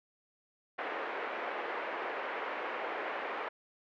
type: band-pass noise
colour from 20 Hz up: pink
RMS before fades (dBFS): -38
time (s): 0.78-3.49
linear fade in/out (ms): 10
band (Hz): 400 to 2300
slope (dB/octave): 24
effects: none